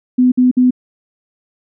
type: tone bursts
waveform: sine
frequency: 251.4 Hz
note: B3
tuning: 31 cents sharp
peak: -7 dBFS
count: 3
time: 0.18-0.708 s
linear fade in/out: 10 ms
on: 140 ms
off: 54 ms
effects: none